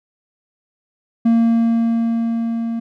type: tone with level ramp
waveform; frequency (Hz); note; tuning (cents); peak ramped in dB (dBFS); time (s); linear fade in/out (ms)
triangle; 230; A#3; -23; -8 to -18; 1.25-2.8; 10
effects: none